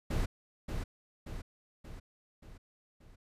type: noise with echo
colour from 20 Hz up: brown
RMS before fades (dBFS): -31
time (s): 0.1-0.26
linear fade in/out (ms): 10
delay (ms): 580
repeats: 5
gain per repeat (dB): -5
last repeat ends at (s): 3.16
effects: resampled to 32000 Hz